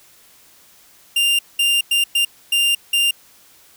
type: tone bursts at uneven times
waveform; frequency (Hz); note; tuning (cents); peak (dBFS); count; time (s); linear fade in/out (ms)
45% pulse; 2794; F7; 0; -14; 6; 1.16-1.39 / 1.59-1.81 / 1.91-2.04 / 2.15-2.25 / 2.52-2.75 / 2.93-3.11; 5
effects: white hiss -50 dBFS RMS until 3.76 s